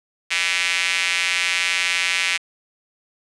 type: tone with high-pass filter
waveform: square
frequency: 89.6 Hz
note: F2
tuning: 45 cents sharp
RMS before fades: -21 dBFS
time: 0.3-2.38 s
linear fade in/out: 20 ms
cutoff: 2300 Hz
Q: 2.8
effects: resampled to 22050 Hz + 7-bit